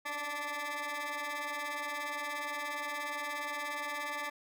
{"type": "ring-modulated tone", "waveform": "20% pulse", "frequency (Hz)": 290.3, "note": "D4", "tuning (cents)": -20, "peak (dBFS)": -28, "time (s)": [0.05, 4.3], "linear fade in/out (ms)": 10, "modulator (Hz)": 1460, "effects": []}